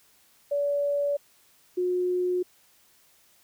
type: tone pair in turn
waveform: sine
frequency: 573 / 361 Hz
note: D5 / F#4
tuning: -43 / -43 cents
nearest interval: minor sixth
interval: 800 cents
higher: first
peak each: -23 dBFS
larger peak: neither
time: 0.51-1.17 / 1.77-2.43 s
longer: neither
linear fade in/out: 10 ms
effects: white hiss -61 dBFS RMS until 3.43 s